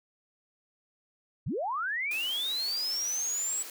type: linear sweep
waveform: sine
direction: up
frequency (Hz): 77.78 to 7850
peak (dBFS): -29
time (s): 1.46-3.63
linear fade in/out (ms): 10
type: high-pass noise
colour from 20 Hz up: white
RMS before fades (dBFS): -43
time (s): 2.11-3.7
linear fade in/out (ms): 2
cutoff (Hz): 240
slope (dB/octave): 96
effects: none